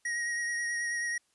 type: tone with vibrato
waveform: square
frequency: 1887 Hz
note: A#6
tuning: 21 cents sharp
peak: -31 dBFS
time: 0.05-1.18 s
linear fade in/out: 5 ms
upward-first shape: triangle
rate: 9.3 Hz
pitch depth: 22 cents each way
effects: white hiss -72 dBFS RMS until 1.34 s + resampled to 24000 Hz